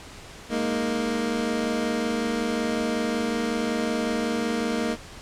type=chord; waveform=25% pulse; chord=Ab suspended second; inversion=none; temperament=equal; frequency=207.7 / 233.1 / 311.1 Hz; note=Ab3 / Bb3 / Eb4; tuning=0 / 0 / 0 cents; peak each=-28 / -22 / -27 dBFS; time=0.49-4.97 s; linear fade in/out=50 ms; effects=pink hiss -43 dBFS RMS until 5.21 s + low-pass 8000 Hz 12 dB/octave